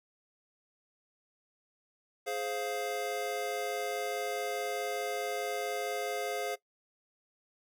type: chord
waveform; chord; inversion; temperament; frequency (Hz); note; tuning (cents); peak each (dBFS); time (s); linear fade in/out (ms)
square; F minor; first; just; 419.1 / 523.8 / 698.5; Ab4 / C5 / F5; +16 / +2 / 0; -38 / -39 / -38; 2.26-6.56; 20
effects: noise-tail reverb RT60 0.1 s tail -18 dB re dry